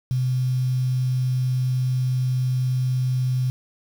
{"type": "tone with quantisation", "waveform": "sine", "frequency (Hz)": 127.9, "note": "C3", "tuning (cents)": -39, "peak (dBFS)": -19, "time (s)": [0.11, 3.5], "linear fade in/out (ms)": 0, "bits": 7, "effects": []}